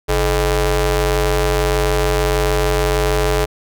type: ring-modulated tone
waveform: sawtooth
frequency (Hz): 188.2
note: F#3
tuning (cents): +30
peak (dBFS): -7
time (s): 0.08-3.46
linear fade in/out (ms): 20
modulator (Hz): 239
effects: none